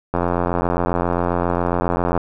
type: click train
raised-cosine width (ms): 1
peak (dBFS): -5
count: 179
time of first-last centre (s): 0.14-2.177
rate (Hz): 87.4
effects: none